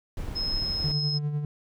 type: noise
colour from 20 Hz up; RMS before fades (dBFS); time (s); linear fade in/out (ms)
brown; -33; 0.17-0.92; 2
type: tone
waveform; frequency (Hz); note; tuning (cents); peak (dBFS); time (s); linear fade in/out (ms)
sine; 5150; E8; -41; -27; 0.35-1.19; 20
type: tone with tremolo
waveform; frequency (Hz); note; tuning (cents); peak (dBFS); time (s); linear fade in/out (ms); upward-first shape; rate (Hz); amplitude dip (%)
triangle; 147.8; D3; +11; -22; 0.84-1.45; 2; sine; 10; 50
effects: none